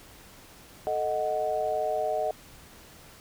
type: chord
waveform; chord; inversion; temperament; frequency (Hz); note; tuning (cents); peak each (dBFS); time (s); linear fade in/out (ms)
sine; D# diminished; second; equal; 440 / 622.3 / 740; A4 / D#5 / F#5; 0 / 0 / 0; -33 / -28 / -30; 0.87-2.31; 0
effects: pink hiss -51 dBFS RMS until 3.2 s